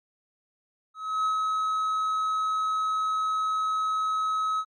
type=tone with ADSR envelope; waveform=triangle; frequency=1281 Hz; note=E6; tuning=50 cents flat; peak=-20 dBFS; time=0.94-4.65 s; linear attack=310 ms; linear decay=99 ms; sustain=-2 dB; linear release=60 ms; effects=MP3 48 kbps